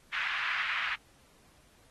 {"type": "band-pass noise", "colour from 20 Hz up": "white", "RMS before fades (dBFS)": -33, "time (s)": [0.12, 0.96], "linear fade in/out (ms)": 20, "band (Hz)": [1300, 2400], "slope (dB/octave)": 24, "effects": ["pink hiss -63 dBFS RMS until 1.9 s", "AAC 32 kbps"]}